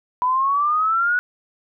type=exponential sweep; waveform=sine; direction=up; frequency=987.8 to 1480 Hz; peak=-16 dBFS; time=0.22-1.19 s; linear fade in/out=0 ms; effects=none